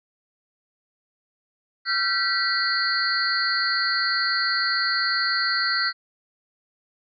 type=tone cluster; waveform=sine; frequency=1365 / 1545 / 1953 / 4226 / 4567 Hz; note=F6 / G6 / B6 / C8 / D8; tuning=-40 / -26 / -20 / +16 / -49 cents; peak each=-27 dBFS; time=1.85-5.93 s; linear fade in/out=50 ms; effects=none